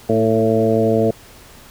harmonic tone with a mistuned harmonic, 111.6 Hz, A2, 25 cents sharp, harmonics 1 / 2 / 3 / 4 / 5 / 6, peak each -22 / -19 / -22 / -17 / -21 / -21 dBFS, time 0.09-1.11 s, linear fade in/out 5 ms, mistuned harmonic 3, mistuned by -24 cents, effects pink hiss -43 dBFS RMS until 1.7 s

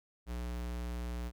square tone, 59.9 Hz, A#1, 48 cents sharp, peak -37 dBFS, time 0.26-1.32 s, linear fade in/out 50 ms, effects none

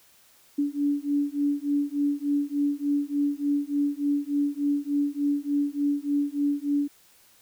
sine beating tone pair, 285.7 / 289.1 Hz, D4 / D4, -48 / -27 cents, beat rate 3.4 Hz, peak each -26 dBFS, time 0.58-6.88 s, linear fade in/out 10 ms, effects white hiss -58 dBFS RMS until 7.41 s

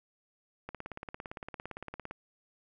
click train, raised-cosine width 0.5 ms, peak -25 dBFS, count 26, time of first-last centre 0.69-2.11 s, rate 17.6 Hz, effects none

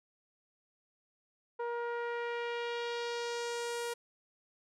sawtooth tone with low-pass filter sweep, 473.5 Hz, A#4, 27 cents sharp, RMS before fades -37 dBFS, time 1.59-3.94 s, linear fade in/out 10 ms, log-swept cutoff 1100 to 11000 Hz, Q 1.4, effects none

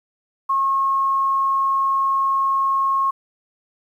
sine tone, 1085 Hz, C#6, 37 cents flat, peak -16 dBFS, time 0.49-3.11 s, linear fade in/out 10 ms, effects 9-bit

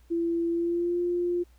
sine tone with pitch glide, 337.2 to 350.9 Hz, E4 to F4, +39 to +8 cents, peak -24 dBFS, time 0.1-1.44 s, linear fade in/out 20 ms, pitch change +69 cents, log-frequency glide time 0.5-1 s, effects added 60 Hz sine -54 dBFS peak until 1.58 s + pink hiss -66 dBFS RMS until 1.58 s

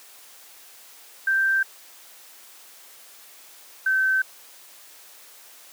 sine tone pair in turn, 1568 / 1541.1 Hz, G6 / G6, 0 / -30 cents, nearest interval unison, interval 30 cents, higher first, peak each -18 dBFS, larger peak neither, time 1.27-1.63 / 3.86-4.22 s, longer neither, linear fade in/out 5 ms, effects white hiss -48 dBFS RMS until 5.72 s + high-pass 400 Hz 12 dB/octave

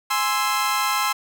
sawtooth chord, Ab augmented, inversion none, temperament equal, 830.6 / 1046.5 / 1318.5 Hz, Ab5 / C6 / E6, 0 / 0 / 0 cents, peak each -23 / -19 / -21 dBFS, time 0.1-1.13 s, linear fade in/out 10 ms, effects none

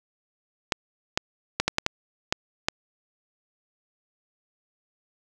clicks, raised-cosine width 0.2 ms, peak -4 dBFS, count 8, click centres 0.722 / 1.175 / 1.6 / 1.68 / 1.784 / 1.864 / 2.325 / 2.685 s, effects none

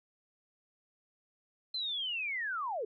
sine linear sweep, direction down, 4136 to 393.4 Hz, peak -33 dBFS, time 1.74-2.85 s, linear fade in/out 5 ms, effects none

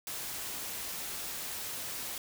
white noise, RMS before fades -39 dBFS, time 0.07-2.18 s, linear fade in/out 2 ms, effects none

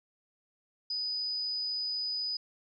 sine tone, 4978 Hz, D#8, in tune, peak -31 dBFS, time 0.9-2.37 s, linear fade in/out 5 ms, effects none

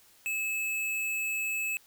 square tone, 2598 Hz, E7, 26 cents flat, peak -30 dBFS, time 0.26-1.77 s, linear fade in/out 0 ms, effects white hiss -60 dBFS RMS until 1.86 s

